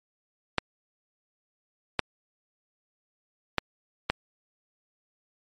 clicks, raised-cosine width 0.3 ms, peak -6 dBFS, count 4, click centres 0.583 / 1.993 / 3.583 / 4.1 s, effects MP3 64 kbps

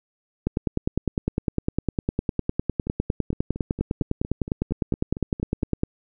two click trains, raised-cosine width 3 ms, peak -19 / -9 dBFS, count 13 / 54, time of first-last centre 2.87-5.629 / 0.47-5.834 s, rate 4.35 / 9.88 Hz, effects none

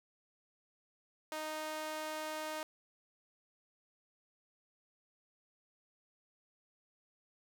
sawtooth tone with high-pass filter, 310 Hz, D#4, 6 cents flat, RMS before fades -41 dBFS, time 1.32-2.63 s, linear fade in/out 0 ms, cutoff 650 Hz, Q 1.2, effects none

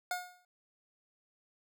25% pulse tone with exponential decay, 720 Hz, F#5, 47 cents flat, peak -27 dBFS, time 0.11-0.45 s, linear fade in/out 2 ms, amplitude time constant 72 ms, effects none

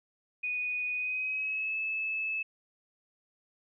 sine tone with pitch glide, 2478 to 2607 Hz, D#7 to E7, -8 to -20 cents, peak -30 dBFS, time 0.43-2.43 s, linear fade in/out 10 ms, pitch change +88 cents, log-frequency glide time 0.93-1.77 s, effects none

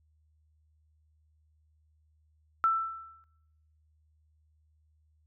sine tone with exponential decay, 1331 Hz, E6, 16 cents sharp, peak -20 dBFS, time 2.64-3.24 s, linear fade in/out 0 ms, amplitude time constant 130 ms, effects noise-tail reverb RT60 0.9 s tail -19 dB re dry + added 77 Hz sine -65 dBFS peak until 5.26 s

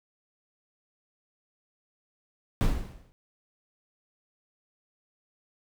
brown noise with exponential decay, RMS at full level -20 dBFS, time 2.61-3.12 s, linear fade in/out 0 ms, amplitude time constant 110 ms, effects none

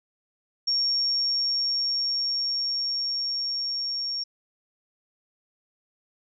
sine tone with level ramp, 5530 Hz, F8, 18 cents flat, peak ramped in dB -21 to -27 dBFS, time 0.67-4.24 s, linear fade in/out 10 ms, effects none

